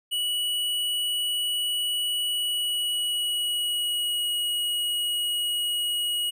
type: tone with pitch glide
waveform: square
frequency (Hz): 2937 to 2903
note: F#7 to F#7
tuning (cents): -13 to -34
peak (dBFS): -25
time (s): 0.11-6.31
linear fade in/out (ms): 20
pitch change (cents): -21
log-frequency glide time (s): 2.29-4.31
effects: none